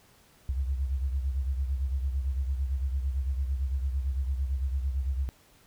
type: beating tone pair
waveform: sine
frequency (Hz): 66 / 74.9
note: C2 / D2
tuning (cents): +16 / +35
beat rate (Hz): 8.9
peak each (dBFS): -27 / -35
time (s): 0.49-5.29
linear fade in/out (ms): 0
effects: pink hiss -60 dBFS RMS until 5.66 s